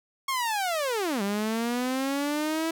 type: linear two-way sweep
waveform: sawtooth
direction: down then up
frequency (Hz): 1100 to 196 to 329.3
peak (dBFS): -22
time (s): 0.28-2.71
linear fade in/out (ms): 5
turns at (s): 1.22
effects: none